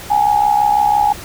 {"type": "tone with amplitude modulation", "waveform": "sine", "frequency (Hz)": 830.6, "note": "G#5", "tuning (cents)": 0, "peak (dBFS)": -7, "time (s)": [0.1, 1.13], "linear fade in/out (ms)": 10, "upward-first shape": "sine", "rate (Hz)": 66, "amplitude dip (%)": 70, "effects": ["pink hiss -32 dBFS RMS until 1.24 s"]}